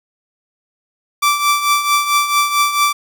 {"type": "tone with tremolo", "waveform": "sawtooth", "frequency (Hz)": 1167, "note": "D6", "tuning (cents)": -11, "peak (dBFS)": -6, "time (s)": [1.22, 2.93], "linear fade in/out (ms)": 10, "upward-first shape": "triangle", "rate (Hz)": 4.5, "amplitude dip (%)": 70, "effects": ["8-bit"]}